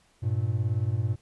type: beating tone pair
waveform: triangle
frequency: 100.3 / 118.3 Hz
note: G2 / A#2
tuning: +40 / +26 cents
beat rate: 18 Hz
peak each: -25 dBFS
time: 0.22-1.16 s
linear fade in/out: 20 ms
effects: pink hiss -64 dBFS RMS until 1.21 s + resampled to 24000 Hz